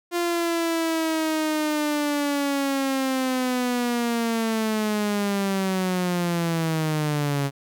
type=linear sweep; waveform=sawtooth; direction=down; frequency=348.7 to 138 Hz; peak=-18 dBFS; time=0.11-7.51 s; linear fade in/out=50 ms; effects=none